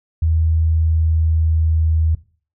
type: tone with pitch glide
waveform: sine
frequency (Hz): 80.5 to 79.85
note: E2 to D#2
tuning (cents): -41 to +45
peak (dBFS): -13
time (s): 0.22-2.15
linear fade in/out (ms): 5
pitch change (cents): -14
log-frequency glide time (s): 0.58-2.01
effects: noise-tail reverb RT60 0.4 s tail -18 dB re dry